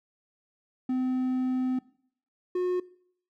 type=tone pair in turn; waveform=triangle; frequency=256.2 / 361.9 Hz; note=C4 / F#4; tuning=-36 / -38 cents; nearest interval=tritone; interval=598 cents; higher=second; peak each=-23 dBFS; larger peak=neither; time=0.89-1.79 / 2.55-2.8 s; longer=first; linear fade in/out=5 ms; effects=noise-tail reverb RT60 0.6 s tail -20 dB re dry